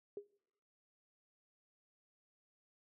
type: tone with exponential decay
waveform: sine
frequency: 407.5 Hz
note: G#4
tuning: 33 cents flat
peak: -38 dBFS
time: 0.17-0.27 s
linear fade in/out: 2 ms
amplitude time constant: 20 ms
effects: noise-tail reverb RT60 0.9 s tail -25 dB re dry